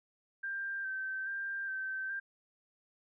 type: tone with vibrato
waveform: sine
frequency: 1568 Hz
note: G6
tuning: in tune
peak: -35 dBFS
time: 0.43-2.2 s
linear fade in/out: 10 ms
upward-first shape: square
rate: 1.2 Hz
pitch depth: 22 cents each way
effects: none